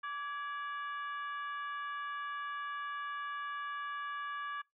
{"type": "harmonic tone with a mistuned harmonic", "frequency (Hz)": 580, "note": "D5", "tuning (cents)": -22, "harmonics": [2, 3, 4, 5, 6], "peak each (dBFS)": [-39, -42, -55, -54, -60], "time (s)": [0.03, 4.62], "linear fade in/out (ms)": 10, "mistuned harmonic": 3, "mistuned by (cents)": -73, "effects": ["noise-tail reverb RT60 0.2 s tail -25 dB re dry"]}